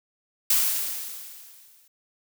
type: noise with exponential decay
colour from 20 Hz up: blue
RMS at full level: -19 dBFS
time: 0.5-1.88 s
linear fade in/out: 5 ms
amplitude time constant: 300 ms
effects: none